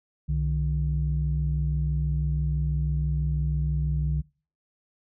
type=tone pair together; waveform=sine; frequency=64.7 / 150.8 Hz; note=C2 / D3; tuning=-19 / +46 cents; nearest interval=octave + minor third; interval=1465 cents; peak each=-25 dBFS; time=0.28-4.22 s; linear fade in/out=20 ms; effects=noise-tail reverb RT60 0.4 s tail -24 dB re dry + tanh soft clip ceiling -16 dBFS

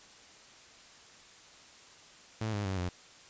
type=tone with pitch steps; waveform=sawtooth; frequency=110 / 102.63 / 95.76 / 89.35 Hz; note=A2 / G#2 / G2 / F2; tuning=0 / -20 / -40 / +40 cents; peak=-28 dBFS; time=2.41-2.89 s; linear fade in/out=5 ms; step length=120 ms; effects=white hiss -55 dBFS RMS until 3.29 s + resampled to 16000 Hz

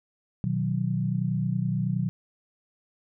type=chord; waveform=sine; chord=B major; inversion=none; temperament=equal; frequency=123.47 / 155.56 / 185 Hz; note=B2 / D#3 / F#3; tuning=0 / 0 / 0 cents; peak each=-28 / -29 / -28 dBFS; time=0.44-2.09 s; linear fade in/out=0 ms; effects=none

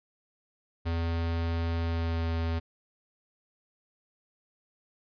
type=tone with pitch glide; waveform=square; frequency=83.5 to 82.59 Hz; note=E2 to E2; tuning=+23 to +4 cents; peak=-28 dBFS; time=0.85-2.6 s; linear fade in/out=20 ms; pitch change=-19 cents; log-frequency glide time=1.81-2.29 s; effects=resampled to 11025 Hz

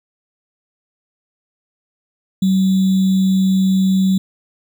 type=tone with sample-and-hold; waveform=sine; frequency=190 Hz; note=F#3; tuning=46 cents sharp; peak=-11 dBFS; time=2.42-4.18 s; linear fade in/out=5 ms; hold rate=3675 Hz; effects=none

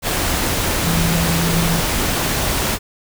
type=tone in noise; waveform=sine; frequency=167 Hz; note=E3; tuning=23 cents sharp; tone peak=-18 dBFS; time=0.83-1.82 s; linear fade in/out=50 ms; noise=pink; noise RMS=-19 dBFS; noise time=0.02-2.79 s; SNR=-2 dB; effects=none

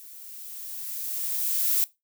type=noise with level ramp; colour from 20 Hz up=violet; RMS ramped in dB=-46 to -22 dBFS; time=0-1.84 s; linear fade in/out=0 ms; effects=noise-tail reverb RT60 0.2 s tail -19 dB re dry

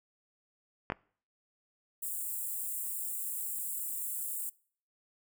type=clicks; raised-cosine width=0.5 ms; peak=-17 dBFS; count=2; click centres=0.901 / 0.921 s
type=high-pass noise; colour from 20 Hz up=white; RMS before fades=-37 dBFS; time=2.02-4.5 s; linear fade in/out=10 ms; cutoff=7400 Hz; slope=96 dB/octave
effects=noise-tail reverb RT60 0.5 s tail -24 dB re dry

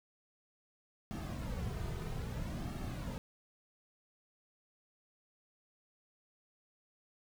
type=noise with flanger; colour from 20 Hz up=brown; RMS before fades=-40 dBFS; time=1.11-3.18 s; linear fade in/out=0 ms; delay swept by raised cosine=2 to 3.7 ms; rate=0.61 Hz; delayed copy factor=-0.65; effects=none

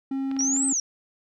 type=tone; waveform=triangle; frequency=269.8 Hz; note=C#4; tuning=47 cents flat; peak=-23 dBFS; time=0.11-0.73 s; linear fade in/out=5 ms
type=clicks; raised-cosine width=0.3 ms; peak=-25 dBFS; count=4; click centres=0.314 / 0.366 / 0.407 / 0.565 s
type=exponential two-way sweep; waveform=sine; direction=up then down; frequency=5560 to 8372 to 5560 Hz; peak=-22 dBFS; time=0.39-0.8 s; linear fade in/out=2 ms; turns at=0.67 s
effects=none

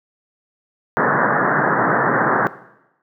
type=band-pass noise; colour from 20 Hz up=white; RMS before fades=-17 dBFS; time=0.97-2.47 s; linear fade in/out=0 ms; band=120 to 1800 Hz; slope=96 dB/octave; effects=noise-tail reverb RT60 0.9 s tail -17 dB re dry

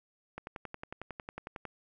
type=click train; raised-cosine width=0.5 ms; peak=-25 dBFS; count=15; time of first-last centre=0.38-1.653 s; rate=11 Hz; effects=none

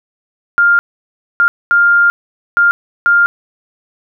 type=tone bursts at uneven times; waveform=sine; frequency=1402 Hz; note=F6; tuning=6 cents sharp; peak=-6 dBFS; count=5; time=0.58-0.79 / 1.4-1.48 / 1.71-2.1 / 2.57-2.71 / 3.06-3.26 s; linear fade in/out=0 ms; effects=none

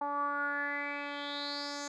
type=tone with low-pass filter sweep; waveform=10% pulse; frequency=287.1 Hz; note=D4; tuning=39 cents flat; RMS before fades=-36 dBFS; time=0.01-1.88 s; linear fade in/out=5 ms; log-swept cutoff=930 to 6400 Hz; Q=7.2; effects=none

